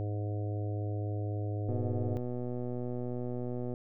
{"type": "harmonic tone", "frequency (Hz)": 103.83, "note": "G#2", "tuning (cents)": 0, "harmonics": [1, 3, 4, 5, 6, 7], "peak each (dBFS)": [-32, -42, -44, -46, -48, -49], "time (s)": [0, 2.17], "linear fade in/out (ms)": 0}
{"type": "click train", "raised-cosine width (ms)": 2, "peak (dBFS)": -25, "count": 253, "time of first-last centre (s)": [1.69, 3.739], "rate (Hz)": 123}
{"effects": []}